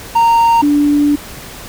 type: tone pair in turn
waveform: triangle / sine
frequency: 925 / 291.4 Hz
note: A#5 / D4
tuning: -14 / -13 cents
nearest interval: octave + minor sixth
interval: 1999 cents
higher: first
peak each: -5 / -8 dBFS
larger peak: first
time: 0.15-0.62 / 0.62-1.16 s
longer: second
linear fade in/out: 10 ms
effects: pink hiss -31 dBFS RMS until 1.68 s